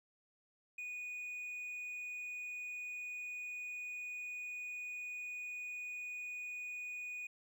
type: tone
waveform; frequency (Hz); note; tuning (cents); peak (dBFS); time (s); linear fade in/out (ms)
triangle; 2469; D#7; -14; -40; 0.78-7.27; 5
effects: none